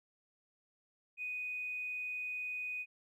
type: tone with tanh clipping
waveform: triangle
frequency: 2489 Hz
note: D#7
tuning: in tune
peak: -37 dBFS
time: 1.17-2.86 s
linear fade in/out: 50 ms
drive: 3 dB
effects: none